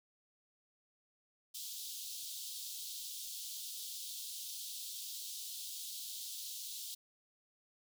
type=high-pass noise; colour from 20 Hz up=pink; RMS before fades=-45 dBFS; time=1.54-6.95 s; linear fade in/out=10 ms; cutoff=3300 Hz; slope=48 dB/octave; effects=none